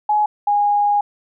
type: tone pair in turn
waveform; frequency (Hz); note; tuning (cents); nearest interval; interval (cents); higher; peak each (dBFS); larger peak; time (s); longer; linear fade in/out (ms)
sine; 842 / 821.8; G#5 / G#5; +24 / -18; unison; 42; first; -13; neither; 0.09-0.26 / 0.47-1.01; second; 5
effects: none